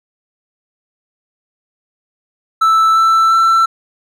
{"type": "tone with pitch steps", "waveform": "triangle", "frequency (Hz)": [1318.5, 1328.4, 1338.5], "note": ["E6", "E6", "E6"], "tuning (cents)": [0, 13, 26], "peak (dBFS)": -6, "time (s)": [2.61, 3.66], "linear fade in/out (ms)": 10, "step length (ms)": 350, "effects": []}